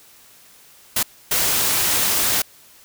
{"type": "noise bursts at uneven times", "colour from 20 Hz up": "white", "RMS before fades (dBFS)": -19, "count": 2, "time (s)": [[0.96, 1.03], [1.31, 2.42]], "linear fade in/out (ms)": 5, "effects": ["white hiss -49 dBFS RMS until 2.84 s"]}